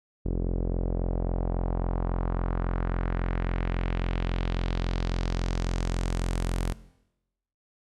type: tone with low-pass filter sweep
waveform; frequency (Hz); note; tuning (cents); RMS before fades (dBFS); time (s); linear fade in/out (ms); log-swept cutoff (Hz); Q
sawtooth; 43.65; F1; 0; -28; 0.25-6.73; 10; 390 to 11000; 1.5
effects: noise-tail reverb RT60 0.9 s tail -18 dB re dry